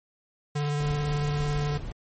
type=tone with vibrato; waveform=square; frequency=146.5 Hz; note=D3; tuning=4 cents flat; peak=-26 dBFS; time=0.55-1.78 s; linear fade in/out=10 ms; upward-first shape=triangle; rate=18 Hz; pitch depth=21 cents each way
type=noise; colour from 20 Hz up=brown; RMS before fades=-35 dBFS; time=0.8-1.92 s; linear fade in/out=2 ms
effects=MP3 32 kbps